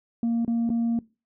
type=tone with dropouts; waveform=sine; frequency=232.4 Hz; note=A#3; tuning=5 cents flat; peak=-19 dBFS; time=0.23-0.99 s; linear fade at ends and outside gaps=2 ms; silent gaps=0.449-0.478 / 0.693-0.701 s; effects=noise-tail reverb RT60 0.3 s tail -23 dB re dry + tanh soft clip ceiling -20 dBFS